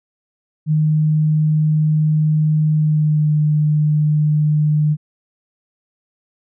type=tone with pitch glide; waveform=sine; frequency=154.1 to 151.28 Hz; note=D#3 to D#3; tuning=-16 to -48 cents; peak=-12 dBFS; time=0.66-4.97 s; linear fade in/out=50 ms; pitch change=-32 cents; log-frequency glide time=2.71-3.33 s; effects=none